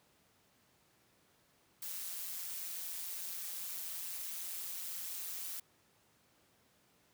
blue noise with amplitude modulation, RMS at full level -40 dBFS, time 1.82-5.6 s, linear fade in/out 5 ms, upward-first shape sine, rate 176 Hz, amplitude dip 55%, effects pink hiss -70 dBFS RMS until 7.13 s + high-pass 100 Hz 12 dB/octave

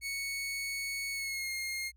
sawtooth tone with pitch glide, 2217 to 2134 Hz, C#7 to C7, 0 to +34 cents, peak -31 dBFS, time 0.01-1.92 s, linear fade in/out 50 ms, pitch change -66 cents, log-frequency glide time 1.12-1.51 s, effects added 60 Hz sine -59 dBFS peak until 1.96 s

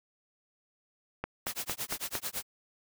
click train, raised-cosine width 0.5 ms, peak -18 dBFS, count 5, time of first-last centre 1.24-2.153 s, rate 4.38 Hz
white noise with tremolo, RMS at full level -34 dBFS, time 1.46-2.43 s, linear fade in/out 10 ms, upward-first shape sine, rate 9 Hz, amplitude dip 100%
effects none

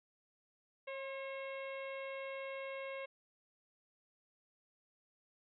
harmonic tone with a mistuned harmonic, 542 Hz, C#5, 39 cents flat, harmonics 1 / 2 / 3 / 4 / 5 / 6 / 7, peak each -43 / -51 / -55 / -49 / -54 / -61 / -63 dBFS, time 0.87-3.06 s, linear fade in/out 10 ms, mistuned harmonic 2, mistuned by -27 cents, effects none

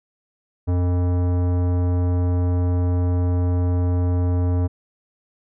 sine tone with tanh clipping, 89 Hz, F2, 33 cents sharp, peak -19 dBFS, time 0.67-4.68 s, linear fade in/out 20 ms, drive 17 dB, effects none

